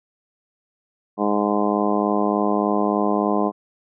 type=harmonic tone; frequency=103.4 Hz; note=G#2; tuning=7 cents flat; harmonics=2 / 3 / 4 / 5 / 6 / 7 / 8 / 9 / 10; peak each=-23 / -24 / -25 / -29 / -27 / -26 / -30 / -33 / -27 dBFS; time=1.17-3.52 s; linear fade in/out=50 ms; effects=none